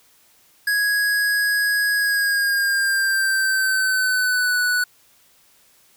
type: tone with pitch glide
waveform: square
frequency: 1661.2 to 1480 Hz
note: G#6 to F#6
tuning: 0 to 0 cents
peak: -18 dBFS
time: 0.67-4.84 s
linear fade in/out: 5 ms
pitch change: -200 cents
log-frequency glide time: 1.96-4.6 s
effects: white hiss -56 dBFS RMS until 5.96 s